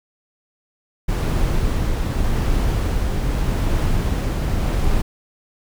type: noise with tremolo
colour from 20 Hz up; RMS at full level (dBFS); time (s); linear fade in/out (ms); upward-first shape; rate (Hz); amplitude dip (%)
brown; -18; 1.08-5.02; 10; triangle; 0.83; 25
effects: none